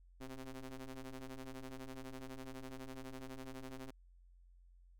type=ring-modulated tone; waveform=sawtooth; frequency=130 Hz; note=C3; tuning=11 cents flat; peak=-39 dBFS; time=0.2-3.91 s; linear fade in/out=10 ms; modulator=136 Hz; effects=added 44 Hz sine -60 dBFS peak until 4.99 s